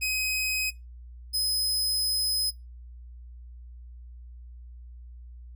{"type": "tone pair in turn", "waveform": "sawtooth", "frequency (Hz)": [2524, 5062], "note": ["D#7", "D#8"], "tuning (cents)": [24, 29], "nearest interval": "octave", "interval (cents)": 1205, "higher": "second", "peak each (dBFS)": -22, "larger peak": "neither", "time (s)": [[0.01, 0.71], [1.33, 2.51]], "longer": "second", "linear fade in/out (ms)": 20, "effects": ["noise-tail reverb RT60 0.2 s tail -20 dB re dry", "added 60 Hz sine -42 dBFS peak until 5.55 s"]}